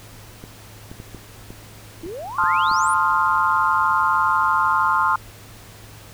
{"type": "clicks", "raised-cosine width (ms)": 3, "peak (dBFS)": -23, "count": 8, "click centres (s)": [0.439, 0.915, 1.001, 1.147, 1.505, 2.062, 2.438, 2.714]}
{"type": "exponential sweep", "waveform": "sine", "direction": "up", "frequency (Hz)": [310, 10548], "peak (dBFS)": -29, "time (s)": [2.03, 2.94], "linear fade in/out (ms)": 5}
{"type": "chord", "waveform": "sine", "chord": "F dominant seventh", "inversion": "first", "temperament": "equal", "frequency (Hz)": [880, 1046.5, 1244.5, 1396.9], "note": ["A5", "C6", "Eb6", "F6"], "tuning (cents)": [0, 0, 0, 0], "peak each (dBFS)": [-23, -19, -22, -22], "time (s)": [2.38, 5.16], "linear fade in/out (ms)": 5}
{"effects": ["added 106 Hz sine -44 dBFS peak until 6.13 s", "pink hiss -44 dBFS RMS until 6.13 s"]}